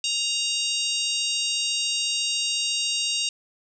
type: harmonic tone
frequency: 934 Hz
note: A#5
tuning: 3 cents sharp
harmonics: 3 / 4 / 5 / 6 / 7 / 8 / 9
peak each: -27 / -29 / -31 / -33 / -34 / -35 / -36 dBFS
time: 0.04-3.29 s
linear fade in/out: 2 ms
effects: none